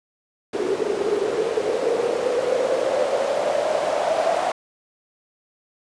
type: noise with band-pass filter sweep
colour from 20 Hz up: white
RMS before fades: -22 dBFS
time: 0.53-4.52 s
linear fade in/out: 5 ms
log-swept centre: 390 to 670 Hz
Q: 8.4
effects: resampled to 22050 Hz